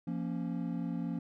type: chord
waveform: triangle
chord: Bb minor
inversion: second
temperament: equal with one note detuned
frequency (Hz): 172.31 / 233.1 / 277.2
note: F3 / Bb3 / Db4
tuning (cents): -23 / 0 / 0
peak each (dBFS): -34 / -36 / -37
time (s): 0.07-1.19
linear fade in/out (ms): 5
effects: none